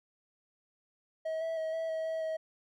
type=tone with pitch steps; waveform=triangle; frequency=639 / 653 / 638 / 651 / 641 / 645 / 638 Hz; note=D#5 / E5 / D#5 / E5 / E5 / E5 / D#5; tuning=+46 / -17 / +43 / -22 / -49 / -38 / +43 cents; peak=-30 dBFS; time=1.25-2.37 s; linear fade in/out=10 ms; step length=160 ms; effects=none